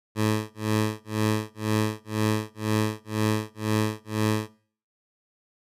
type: tone with tremolo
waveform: 15% pulse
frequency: 108 Hz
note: A2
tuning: 32 cents flat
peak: -14 dBFS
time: 0.15-4.5 s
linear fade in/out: 50 ms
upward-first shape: sine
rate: 2 Hz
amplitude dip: 100%
effects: noise-tail reverb RT60 0.5 s tail -21 dB re dry + resampled to 32000 Hz